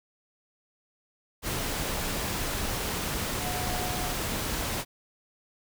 sine tone in noise, 724 Hz, F#5, 38 cents flat, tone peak -36 dBFS, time 3.39-4.15 s, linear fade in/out 50 ms, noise pink, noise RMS -31 dBFS, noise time 1.42-4.85 s, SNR -8 dB, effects none

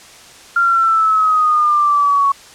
sine exponential sweep, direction down, 1393 to 1108.7 Hz, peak -10 dBFS, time 0.56-2.32 s, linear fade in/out 5 ms, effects white hiss -40 dBFS RMS until 2.54 s + low-pass 8000 Hz 12 dB/octave

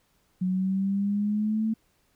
sine exponential sweep, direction up, 182.6 to 222.7 Hz, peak -23 dBFS, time 0.41-1.74 s, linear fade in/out 10 ms, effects pink hiss -68 dBFS RMS until 2.15 s

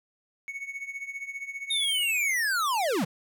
triangle tone with tremolo, 2217 Hz, C#7, in tune, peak -29 dBFS, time 0.48-2.34 s, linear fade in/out 0 ms, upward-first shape triangle, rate 15 Hz, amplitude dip 85%
square linear sweep, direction down, 3729 to 138.59 Hz, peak -25 dBFS, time 1.7-3.05 s, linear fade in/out 10 ms
effects none

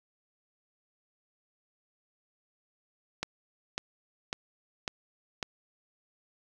click train, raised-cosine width 0.2 ms, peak -14 dBFS, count 5, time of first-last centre 3.23-5.428 s, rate 1.82 Hz, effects none

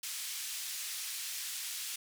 white band-pass noise, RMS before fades -40 dBFS, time 0.03-1.96 s, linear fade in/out 5 ms, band 2200 to 11000 Hz, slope 12 dB/octave, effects none

